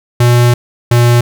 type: tone pair in turn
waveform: square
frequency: 121 / 120.03 Hz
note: B2 / B2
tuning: -35 / -49 cents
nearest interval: unison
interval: 14 cents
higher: first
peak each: -6 dBFS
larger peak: neither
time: 0.2-0.54 / 0.91-1.21 s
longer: first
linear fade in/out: 5 ms
effects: none